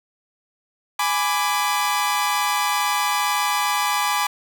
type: chord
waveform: sawtooth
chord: G# diminished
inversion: none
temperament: equal with one note detuned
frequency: 830.6 / 995.2 / 1174.7 Hz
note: G#5 / B5 / D6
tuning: 0 / +13 / 0 cents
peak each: -20 dBFS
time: 0.99-4.27 s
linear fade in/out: 5 ms
effects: none